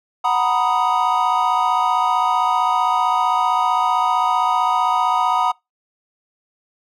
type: chord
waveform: triangle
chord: B major seventh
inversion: second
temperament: equal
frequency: 740 / 932.3 / 987.8 / 1244.5 Hz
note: F#5 / A#5 / B5 / D#6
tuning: 0 / 0 / 0 / 0 cents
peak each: -19 dBFS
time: 0.24-5.52 s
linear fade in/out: 10 ms
effects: noise-tail reverb RT60 0.2 s tail -25 dB re dry